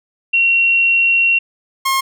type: tone pair in turn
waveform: sine / sawtooth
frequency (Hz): 2737 / 1072.5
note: F7 / C6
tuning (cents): -36 / +42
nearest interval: octave + major third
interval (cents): 1622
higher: first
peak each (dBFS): -10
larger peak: neither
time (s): 0.33-1.39 / 1.85-2.01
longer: first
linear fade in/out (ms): 10
effects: none